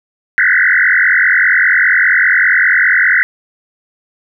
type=tone with frequency modulation; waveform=sine; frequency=1752 Hz; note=A6; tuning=8 cents flat; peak=-7 dBFS; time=0.38-3.23 s; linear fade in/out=0 ms; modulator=45 Hz; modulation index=6.4; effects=none